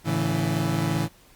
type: chord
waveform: 30% pulse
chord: A major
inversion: none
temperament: equal with one note detuned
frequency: 110 / 142.08 / 164.81 Hz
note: A2 / C#3 / E3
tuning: 0 / +43 / 0 cents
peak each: -26 / -25 / -23 dBFS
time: 0.04-1.09 s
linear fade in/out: 50 ms
effects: pink hiss -55 dBFS RMS until 1.35 s + Opus 48 kbps